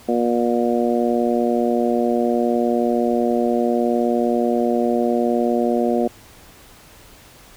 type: harmonic tone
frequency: 119.3 Hz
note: A#2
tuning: 41 cents sharp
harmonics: 2 / 3 / 4 / 5 / 6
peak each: -20 / -22 / -23 / -24 / -25 dBFS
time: 0.08-6.08 s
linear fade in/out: 10 ms
effects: pink hiss -46 dBFS RMS until 7.56 s